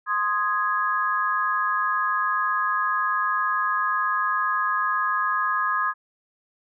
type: chord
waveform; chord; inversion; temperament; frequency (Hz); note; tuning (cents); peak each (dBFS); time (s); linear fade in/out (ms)
sine; Ab major; first; equal; 1046.5 / 1244.5 / 1661.2; C6 / Eb6 / Ab6; 0 / 0 / 0; -26 / -24 / -26; 0.06-5.94; 50
effects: none